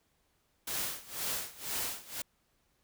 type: noise with tremolo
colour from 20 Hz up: white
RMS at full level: -34 dBFS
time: 0.67-2.22 s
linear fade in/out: 5 ms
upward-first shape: sine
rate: 2 Hz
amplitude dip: 90%
effects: pink hiss -74 dBFS RMS until 2.83 s